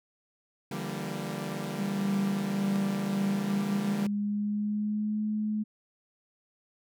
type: chord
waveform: sawtooth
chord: E half-diminished seventh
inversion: third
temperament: equal with one note detuned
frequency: 146.83 / 169.15 / 196 / 233.1 Hz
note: D3 / E3 / G3 / Bb3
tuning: 0 / +45 / 0 / 0 cents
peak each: -35 / -35 / -33 / -36 dBFS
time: 0.71-4.07 s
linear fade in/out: 5 ms
type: tone with pitch glide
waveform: sine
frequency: 197.8 to 213.2 Hz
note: G3 to G#3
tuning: +16 to +46 cents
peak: -27 dBFS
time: 1.78-5.64 s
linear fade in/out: 20 ms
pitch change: +130 cents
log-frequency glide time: 3.18-5.23 s
effects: none